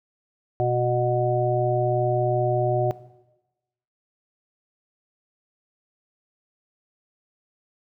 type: harmonic tone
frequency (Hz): 122.6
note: B2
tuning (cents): -12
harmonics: 1 / 3 / 5 / 6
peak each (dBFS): -25 / -25 / -25 / -25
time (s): 0.6-2.91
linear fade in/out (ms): 0
effects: noise-tail reverb RT60 1.0 s tail -17 dB re dry